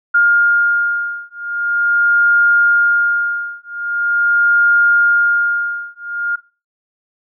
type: beating tone pair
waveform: sine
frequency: 1412 / 1412.43 Hz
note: F6 / F6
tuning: +19 / +19 cents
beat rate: 0.43 Hz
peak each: -14 dBFS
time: 0.14-6.36 s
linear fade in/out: 10 ms
effects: noise-tail reverb RT60 0.3 s tail -17 dB re dry